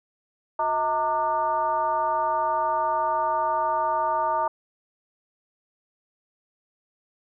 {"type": "tone with frequency modulation", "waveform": "sine", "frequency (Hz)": 913, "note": "A#5", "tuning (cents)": -36, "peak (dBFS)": -21, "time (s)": [0.59, 4.48], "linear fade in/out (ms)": 5, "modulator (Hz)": 276, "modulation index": 1, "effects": []}